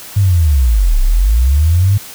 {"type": "linear two-way sweep", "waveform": "sine", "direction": "down then up", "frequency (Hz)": [103.83, 30.76, 103.83], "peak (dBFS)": -7, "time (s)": [0.16, 1.98], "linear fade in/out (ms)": 10, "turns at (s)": 1.01, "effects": ["white hiss -32 dBFS RMS until 2.14 s"]}